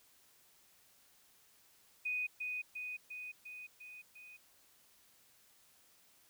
sine tone with echo, 2489 Hz, D#7, in tune, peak -34 dBFS, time 2.05-2.27 s, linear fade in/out 10 ms, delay 350 ms, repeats 6, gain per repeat -3 dB, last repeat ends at 4.37 s, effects white hiss -67 dBFS RMS until 6.29 s

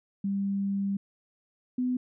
sine tone pair in turn, 197.9 / 251.1 Hz, G3 / B3, +17 / +29 cents, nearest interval major third, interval 412 cents, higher second, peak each -26 / -25 dBFS, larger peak second, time 0.24-0.97 / 1.78-1.97 s, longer first, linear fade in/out 5 ms, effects none

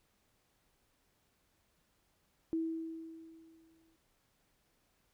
sine tone with exponential decay, 325.3 Hz, E4, 23 cents flat, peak -30 dBFS, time 2.53-3.96 s, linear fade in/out 0 ms, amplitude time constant 310 ms, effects pink hiss -75 dBFS RMS until 5.13 s

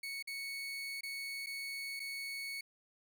30% pulse tone with dropouts, 2217 Hz, C#7, in tune, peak -37 dBFS, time 0.03-2.61 s, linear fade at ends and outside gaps 5 ms, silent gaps 0.226-0.273 / 1.009-1.032 / 1.462-1.468 / 1.996-2 s, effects none

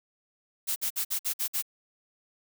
blue noise bursts, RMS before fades -29 dBFS, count 7, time 0.67-1.625 s, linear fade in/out 20 ms, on 91 ms, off 53 ms, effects none

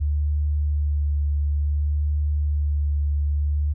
sine tone with vibrato, 73.42 Hz, D2, in tune, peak -19 dBFS, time 0-3.74 s, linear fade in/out 20 ms, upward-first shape sine, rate 0.57 Hz, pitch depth 16 cents each way, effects none

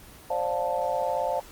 sine chord, D minor seventh, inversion third, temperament just, 528.6 / 587.3 / 704.8 / 881 Hz, C5 / D5 / F5 / A5, +18 / 0 / +16 / +2 cents, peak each -30 dBFS, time 0.3-1.4 s, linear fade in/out 5 ms, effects pink hiss -48 dBFS RMS until 1.51 s + Opus 24 kbps

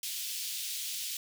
pink high-pass noise, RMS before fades -37 dBFS, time 0.03-1.17 s, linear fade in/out 2 ms, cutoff 3000 Hz, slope 24 dB/octave, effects none

